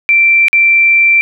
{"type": "tone with dropouts", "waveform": "sine", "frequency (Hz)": 2349, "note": "D7", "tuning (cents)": 0, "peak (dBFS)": -5, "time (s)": [0.09, 1.21], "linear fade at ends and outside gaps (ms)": 0, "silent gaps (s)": [0.483, 0.53], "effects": []}